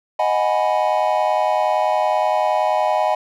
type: chord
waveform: triangle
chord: G# minor seventh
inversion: second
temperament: equal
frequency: 622.3 / 740 / 830.6 / 987.8 Hz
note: D#5 / F#5 / G#5 / B5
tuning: 0 / 0 / 0 / 0 cents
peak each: -18 / -19 / -19 / -22 dBFS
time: 0.19-3.15 s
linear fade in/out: 5 ms
effects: none